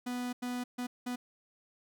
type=tone bursts at uneven times; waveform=45% pulse; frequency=246.9 Hz; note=B3; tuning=in tune; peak=-34 dBFS; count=4; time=0.06-0.33 / 0.42-0.64 / 0.78-0.87 / 1.06-1.16 s; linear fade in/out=10 ms; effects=none